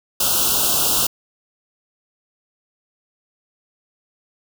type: band-stop noise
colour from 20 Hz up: white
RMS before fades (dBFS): -18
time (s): 0.2-1.07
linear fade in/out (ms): 5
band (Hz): 1500 to 2700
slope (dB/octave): 96
effects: none